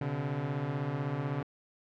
sawtooth beating tone pair, 127.7 / 143.7 Hz, C3 / D3, -42 / -37 cents, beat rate 16 Hz, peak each -32 / -29 dBFS, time 0.01-1.43 s, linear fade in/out 5 ms, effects low-pass 2000 Hz 12 dB/octave

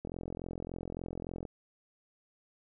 click train, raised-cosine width 2 ms, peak -26 dBFS, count 62, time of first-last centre 0.05-1.452 s, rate 43.5 Hz, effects none

